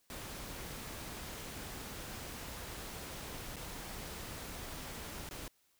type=noise with dropouts; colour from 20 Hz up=pink; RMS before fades=-45 dBFS; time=0.1-5.48 s; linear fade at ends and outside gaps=1 ms; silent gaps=3.56-3.566 / 5.29-5.31 s; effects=white hiss -73 dBFS RMS until 5.79 s